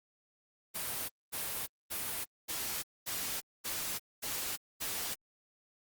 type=noise bursts; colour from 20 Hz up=white; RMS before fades=-37 dBFS; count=8; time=0.74-5.15 s; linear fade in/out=20 ms; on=350 ms; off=230 ms; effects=Opus 32 kbps